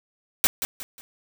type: noise with echo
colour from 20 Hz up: white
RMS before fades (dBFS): -18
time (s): 0.44-0.47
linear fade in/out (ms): 0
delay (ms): 180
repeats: 3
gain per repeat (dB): -9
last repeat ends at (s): 1.01
effects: none

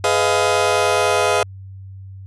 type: chord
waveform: 30% pulse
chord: F half-diminished seventh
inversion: first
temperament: just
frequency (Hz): 419.1 / 502.9 / 628.6 / 698.5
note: Ab4 / Cb5 / Eb5 / F5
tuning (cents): +16 / +31 / +18 / 0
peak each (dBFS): -18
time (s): 0.04-1.43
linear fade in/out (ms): 2
effects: added 96 Hz sine -33 dBFS peak until 2.26 s + resampled to 24000 Hz

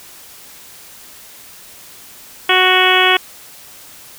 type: harmonic tone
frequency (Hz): 370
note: F#4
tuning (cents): 0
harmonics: 1 / 2 / 3 / 4 / 5 / 6 / 7 / 8 / 9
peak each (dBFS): -18 / -18 / -18 / -18 / -18 / -18 / -18 / -18 / -18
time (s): 2.49-3.17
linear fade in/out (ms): 5
effects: white hiss -39 dBFS RMS until 4.18 s

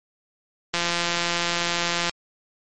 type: click train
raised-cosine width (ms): 0.2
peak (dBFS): -6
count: 234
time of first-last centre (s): 0.74-2.095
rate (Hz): 172
effects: MP3 48 kbps

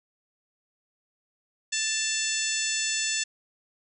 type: harmonic tone with a mistuned harmonic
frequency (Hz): 880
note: A5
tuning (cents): 0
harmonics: 2 / 3 / 4 / 5 / 6 / 7 / 8 / 9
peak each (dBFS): -34 / -33 / -34 / -36 / -35 / -34 / -33 / -33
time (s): 1.72-3.24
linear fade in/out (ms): 10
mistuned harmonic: 3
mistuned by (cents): +32
effects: none

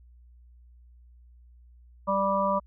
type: harmonic tone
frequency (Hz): 196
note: G3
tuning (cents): 0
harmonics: 1 / 3 / 5 / 6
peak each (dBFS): -31 / -27 / -27 / -29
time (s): 2.07-2.6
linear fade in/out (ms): 20
effects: added 60 Hz sine -51 dBFS peak until 2.66 s

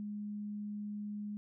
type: tone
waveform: sine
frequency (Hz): 207.7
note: G#3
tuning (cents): 0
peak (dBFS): -38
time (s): 0-1.37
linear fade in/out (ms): 0
effects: none

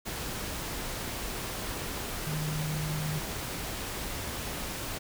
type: tone in noise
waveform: sine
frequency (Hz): 153.3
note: D#3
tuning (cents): -25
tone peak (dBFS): -31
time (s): 2.26-3.2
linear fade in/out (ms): 20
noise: pink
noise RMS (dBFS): -36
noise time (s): 0.05-4.99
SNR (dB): +2
effects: none

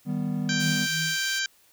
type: chord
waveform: triangle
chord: Eb augmented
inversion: none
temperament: equal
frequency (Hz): 155.56 / 196 / 246.9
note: Eb3 / G3 / B3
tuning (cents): 0 / 0 / 0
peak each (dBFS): -28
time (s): 0.05-0.88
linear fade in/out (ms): 50
type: harmonic tone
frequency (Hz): 784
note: G5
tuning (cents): 0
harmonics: 2 / 3 / 4 / 5 / 6 / 7 / 8 / 9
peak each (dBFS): -28 / -36 / -33 / -36 / -34 / -39 / -37 / -37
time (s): 0.49-1.46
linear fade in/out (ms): 2
type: tone with tremolo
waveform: sine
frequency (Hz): 159.8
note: D#3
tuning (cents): +47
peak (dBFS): -30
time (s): 0.58-1.19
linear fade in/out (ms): 50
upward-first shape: sine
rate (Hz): 2.9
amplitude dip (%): 90
type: high-pass noise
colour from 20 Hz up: pink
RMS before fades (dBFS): -39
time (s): 0.59-1.4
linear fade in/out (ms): 20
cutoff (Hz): 3200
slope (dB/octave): 12
effects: white hiss -60 dBFS RMS until 1.72 s

